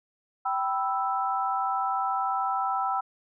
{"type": "chord", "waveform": "sine", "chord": "E minor", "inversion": "first", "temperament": "equal with one note detuned", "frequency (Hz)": [778.6, 987.8, 1318.5], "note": ["G5", "B5", "E6"], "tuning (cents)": [-12, 0, 0], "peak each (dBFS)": [-28, -31, -29], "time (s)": [0.45, 3.01], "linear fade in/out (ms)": 10, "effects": []}